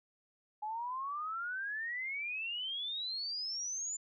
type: exponential sweep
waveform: sine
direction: up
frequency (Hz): 835 to 7150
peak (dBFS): -36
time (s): 0.62-3.97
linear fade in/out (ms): 10
effects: none